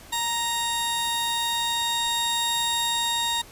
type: tone pair together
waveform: sawtooth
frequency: 932.3 / 3729 Hz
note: A#5 / A#7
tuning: 0 / 0 cents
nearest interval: 2 octaves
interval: 2400 cents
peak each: -23 dBFS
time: 0.12-3.42 s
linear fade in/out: 10 ms
effects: pink hiss -47 dBFS RMS until 3.51 s + resampled to 32000 Hz